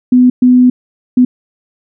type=tone bursts at uneven times; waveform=sine; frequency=250 Hz; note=B3; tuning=21 cents sharp; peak=-3 dBFS; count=3; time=0.12-0.3 / 0.42-0.7 / 1.17-1.25 s; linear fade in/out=5 ms; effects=none

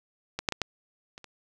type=clicks; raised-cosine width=0.2 ms; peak=-14 / -7 / -13 / -9 / -26 / -28 dBFS; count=6; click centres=0.39 / 0.488 / 0.523 / 0.617 / 1.179 / 1.243 s; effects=none

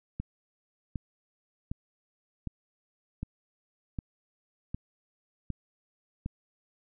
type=click train; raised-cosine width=5 ms; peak=-21 dBFS; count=9; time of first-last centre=0.2-6.261 s; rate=1.32 Hz; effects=none

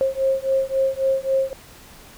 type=beating tone pair; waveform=sine; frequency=533 / 536.7 Hz; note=C5 / C5; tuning=+32 / +44 cents; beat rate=3.7 Hz; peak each=-21 dBFS; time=0.01-1.53 s; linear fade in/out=0 ms; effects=pink hiss -45 dBFS RMS until 2.17 s

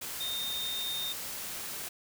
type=tone in noise; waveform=sine; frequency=3663 Hz; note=A#7; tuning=31 cents flat; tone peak=-33 dBFS; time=0.2-1.13 s; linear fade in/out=10 ms; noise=white; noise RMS=-39 dBFS; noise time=0.01-1.89 s; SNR=+3 dB; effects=none

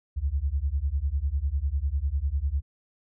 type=beating tone pair; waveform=sine; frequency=65.41 / 75.41 Hz; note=C2 / D2; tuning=0 / +46 cents; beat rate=10 Hz; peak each=-27 dBFS; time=0.16-2.62 s; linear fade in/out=20 ms; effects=none

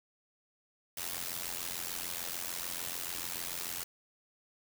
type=noise with amplitude modulation; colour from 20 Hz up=white; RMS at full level=-35 dBFS; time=0.97-3.84 s; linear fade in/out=5 ms; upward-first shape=sine; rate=86.8 Hz; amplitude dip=85%; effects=none

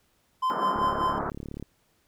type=tone with tremolo; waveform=triangle; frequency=1031 Hz; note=C6; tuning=26 cents flat; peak=-20 dBFS; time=0.42-1.19 s; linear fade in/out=10 ms; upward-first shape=sine; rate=5.1 Hz; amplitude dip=70%
type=band-pass noise; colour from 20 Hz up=white; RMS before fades=-31 dBFS; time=0.5-1.3 s; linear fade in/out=0 ms; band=170 to 1400 Hz; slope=48 dB/octave
type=click train; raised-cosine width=3 ms; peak=-24 dBFS; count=32; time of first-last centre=0.76-1.626 s; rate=35.8 Hz
effects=pink hiss -68 dBFS RMS until 2.07 s

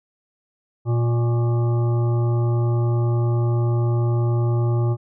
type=harmonic tone with a mistuned harmonic; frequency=118.3 Hz; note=A#2; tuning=26 cents sharp; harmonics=1 / 3 / 5 / 7 / 9 / 10; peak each=-17 / -27 / -35 / -36 / -41 / -40 dBFS; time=0.85-4.97 s; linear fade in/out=50 ms; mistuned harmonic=9; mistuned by=+45 cents; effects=none

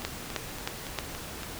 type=two click trains; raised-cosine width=0.2 ms; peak=-21 / -12 dBFS; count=6 / 4; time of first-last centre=0.02-1.432 / 0.05-0.988 s; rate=3.54 / 3.2 Hz; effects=pink hiss -40 dBFS RMS until 1.59 s

